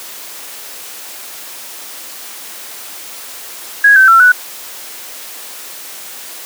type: tone with pitch steps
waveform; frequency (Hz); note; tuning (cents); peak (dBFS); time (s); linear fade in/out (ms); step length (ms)
sine; 1655 / 1543 / 1348 / 1482; G#6 / G6 / E6 / F#6; -6 / -28 / +38 / +2; -3; 3.84-4.32; 5; 120
effects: white hiss -30 dBFS RMS until 6.45 s + high-pass 300 Hz 12 dB/octave